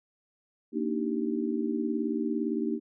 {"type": "chord", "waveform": "sine", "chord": "Eb major seventh", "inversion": "second", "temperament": "just", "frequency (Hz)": [233.3, 291.7, 311.1, 388.9], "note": ["Bb3", "D4", "Eb4", "G4"], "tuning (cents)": [2, -12, 0, -14], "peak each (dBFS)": [-31, -34, -32, -34], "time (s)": [0.72, 2.8], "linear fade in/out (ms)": 50, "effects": []}